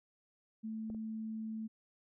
sine tone, 220.2 Hz, A3, 2 cents sharp, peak -38 dBFS, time 0.63-1.68 s, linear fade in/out 20 ms
clicks, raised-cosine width 2 ms, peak -35 / -39 dBFS, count 2, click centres 0.901 / 0.947 s
effects none

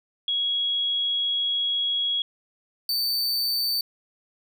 sine / 45% pulse tone pair in turn, 3322 / 4563 Hz, G#7 / C#8, 0 / +49 cents, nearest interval perfect fourth, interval 549 cents, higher second, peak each -22 dBFS, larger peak neither, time 0.28-2.22 / 2.89-3.81 s, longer first, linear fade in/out 2 ms, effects none

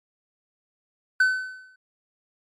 triangle tone with exponential decay, 1516 Hz, F#6, 42 cents sharp, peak -12 dBFS, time 1.2-1.76 s, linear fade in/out 5 ms, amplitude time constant 120 ms, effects MP3 48 kbps

